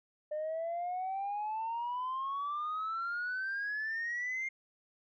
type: exponential sweep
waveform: sine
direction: up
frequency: 601 to 2126 Hz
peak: -32 dBFS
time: 0.31-4.49 s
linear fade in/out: 10 ms
effects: tanh soft clip ceiling -31 dBFS